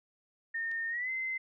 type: tone with pitch glide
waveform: sine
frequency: 1827 to 2063 Hz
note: A#6 to C7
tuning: -35 to -25 cents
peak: -32 dBFS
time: 0.54-1.38 s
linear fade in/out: 10 ms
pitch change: +210 cents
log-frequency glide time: 0.89-1.1 s
type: click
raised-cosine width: 0.2 ms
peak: -37 dBFS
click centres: 0.715 s
effects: none